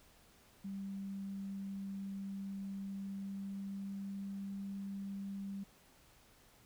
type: tone with pitch glide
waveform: sine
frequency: 196 to 197.14 Hz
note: G3 to G3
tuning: 0 to +10 cents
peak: -40 dBFS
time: 0.64-5.64 s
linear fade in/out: 10 ms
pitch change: +10 cents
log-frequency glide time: 2.85-4.08 s
effects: pink hiss -65 dBFS RMS until 6.65 s